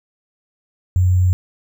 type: tone with sample-and-hold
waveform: sine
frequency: 91 Hz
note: F#2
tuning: 28 cents flat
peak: -11 dBFS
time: 0.96-1.33 s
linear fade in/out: 0 ms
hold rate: 7350 Hz
effects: none